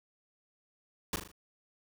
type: noise with echo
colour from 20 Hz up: pink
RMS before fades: -33 dBFS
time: 1.13-1.16 s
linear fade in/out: 2 ms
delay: 39 ms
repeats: 4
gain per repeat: -6 dB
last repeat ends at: 1.316 s
effects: none